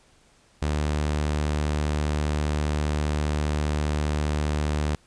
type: tone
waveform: sawtooth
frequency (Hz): 75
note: D2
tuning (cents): +37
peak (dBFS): -19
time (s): 0.62-4.95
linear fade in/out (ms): 0
effects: pink hiss -59 dBFS RMS until 5.06 s + resampled to 22050 Hz